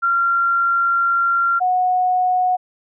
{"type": "tone pair in turn", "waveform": "sine", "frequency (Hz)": [1378, 732.5], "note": ["F6", "F#5"], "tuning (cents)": [-24, -18], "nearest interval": "major seventh", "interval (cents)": 1094, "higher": "first", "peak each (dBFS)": -14, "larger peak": "neither", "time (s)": [[0.02, 1.6], [1.6, 2.57]], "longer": "first", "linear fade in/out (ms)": 20, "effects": []}